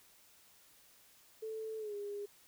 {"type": "tone with pitch glide", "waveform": "sine", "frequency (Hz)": [440, 408.2], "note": ["A4", "G#4"], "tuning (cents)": [0, -30], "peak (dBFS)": -39, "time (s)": [1.42, 2.26], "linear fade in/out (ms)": 10, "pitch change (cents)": -130, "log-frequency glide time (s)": [1.78, 1.95], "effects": ["white hiss -64 dBFS RMS until 2.47 s"]}